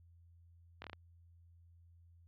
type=slowing click train; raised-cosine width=0.3 ms; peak=-29 dBFS; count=5; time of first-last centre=0.82-0.931 s; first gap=22 ms; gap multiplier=1.16; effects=added 85 Hz sine -60 dBFS peak until 2.27 s + low-pass 4000 Hz 12 dB/octave